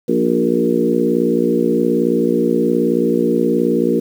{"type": "harmonic tone with a mistuned harmonic", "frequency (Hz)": 58.8, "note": "A#1", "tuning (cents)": 16, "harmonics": [3, 4, 5, 6, 7, 8], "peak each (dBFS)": [-23, -18, -20, -19, -22, -19], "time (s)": [0.08, 4], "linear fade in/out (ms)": 10, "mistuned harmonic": 6, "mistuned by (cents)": 22, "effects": ["7-bit"]}